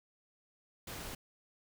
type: noise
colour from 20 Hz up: pink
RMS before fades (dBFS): -44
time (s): 0.87-1.15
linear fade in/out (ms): 5
effects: none